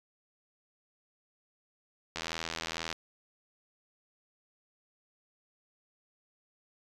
click train, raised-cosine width 0.2 ms, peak -17 dBFS, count 64, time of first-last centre 2.16-2.927 s, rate 82.1 Hz, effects resampled to 24000 Hz

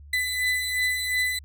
35% pulse beating tone pair, 2000 / 2002.8 Hz, B6 / B6, +21 / +24 cents, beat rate 2.8 Hz, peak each -28 / -23 dBFS, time 0.13-1.39 s, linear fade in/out 5 ms, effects added 72 Hz sine -43 dBFS peak until 1.44 s

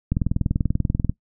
click train, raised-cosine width 5 ms, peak -8 dBFS, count 21, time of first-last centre 0.12-1.096 s, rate 20.5 Hz, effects noise-tail reverb RT60 0.1 s tail -20 dB re dry

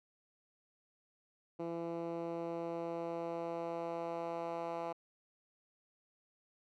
10% pulse tone with band-pass filter sweep, 168.2 Hz, E3, 35 cents sharp, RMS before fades -40 dBFS, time 1.59-4.93 s, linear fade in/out 10 ms, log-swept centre 360 to 730 Hz, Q 1.2, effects none

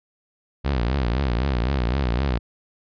sawtooth tone with vibrato, 63.4 Hz, B1, 46 cents sharp, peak -16 dBFS, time 0.64-2.39 s, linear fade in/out 20 ms, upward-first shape triangle, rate 3.9 Hz, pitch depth 230 cents each way, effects resampled to 11025 Hz

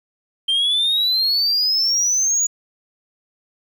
sine exponential sweep, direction up, 3136 to 6880 Hz, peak -13 dBFS, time 0.48-2.47 s, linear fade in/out 10 ms, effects tanh soft clip ceiling -14 dBFS + 9-bit

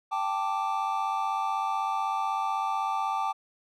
triangle chord, G suspended second, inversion none, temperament equal, 784 / 880 / 1174.7 Hz, G5 / A5 / D6, 0 / 0 / 0 cents, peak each -29 dBFS, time 0.11-3.33 s, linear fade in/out 20 ms, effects none

